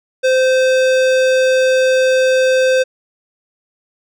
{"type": "tone with hard clipping", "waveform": "sine", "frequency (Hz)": 518, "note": "C5", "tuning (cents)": -17, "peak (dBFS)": -12, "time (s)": [0.23, 2.84], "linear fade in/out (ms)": 20, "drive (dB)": 18, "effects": []}